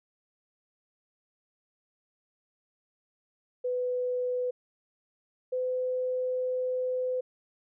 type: tone pair in turn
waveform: sine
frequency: 498.2 / 507.2 Hz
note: B4 / B4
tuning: +15 / +46 cents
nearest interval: unison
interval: 31 cents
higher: second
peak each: -27 dBFS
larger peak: neither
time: 3.64-4.51 / 5.52-7.21 s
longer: second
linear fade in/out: 10 ms
effects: none